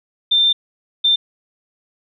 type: tone bursts at uneven times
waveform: sine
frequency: 3583 Hz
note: A7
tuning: 31 cents sharp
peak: -11 dBFS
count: 2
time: 0.31-0.53 / 1.04-1.16 s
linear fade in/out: 10 ms
effects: none